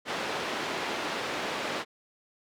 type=band-pass noise; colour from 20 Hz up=pink; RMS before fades=-33 dBFS; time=0.05-1.85 s; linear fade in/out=50 ms; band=330 to 3700 Hz; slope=12 dB/octave; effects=none